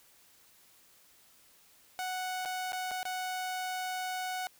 sawtooth tone with dropouts, 740 Hz, F#5, in tune, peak -30 dBFS, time 1.99-4.47 s, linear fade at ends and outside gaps 0 ms, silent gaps 2.451-2.457 / 2.721-2.731 / 2.91-2.915 / 3.03-3.053 s, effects white hiss -62 dBFS RMS until 4.59 s

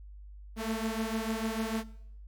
sawtooth beating tone pair, 219.2 / 225.9 Hz, A3 / A3, -6 / +46 cents, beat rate 6.7 Hz, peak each -30 dBFS, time 0.56-1.84 s, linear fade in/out 50 ms, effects noise-tail reverb RT60 0.7 s tail -19 dB re dry + added 50 Hz sine -45 dBFS peak until 2.27 s

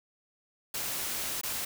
white noise with dropouts, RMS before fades -34 dBFS, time 0.74-1.65 s, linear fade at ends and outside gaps 5 ms, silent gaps 1.413-1.433 s, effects none

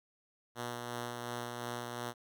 5% pulse tone with tremolo, 120.3 Hz, B2, 45 cents flat, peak -26 dBFS, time 0.55-2.14 s, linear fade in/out 50 ms, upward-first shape sine, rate 2.8 Hz, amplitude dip 30%, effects none

